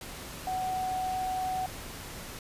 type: tone in noise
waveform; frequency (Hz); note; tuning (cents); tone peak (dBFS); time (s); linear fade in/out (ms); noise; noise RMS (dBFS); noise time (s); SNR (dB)
sine; 746; F#5; +14; -29; 0.47-1.66; 2; pink; -42; 0.01-2.39; +10
effects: resampled to 32000 Hz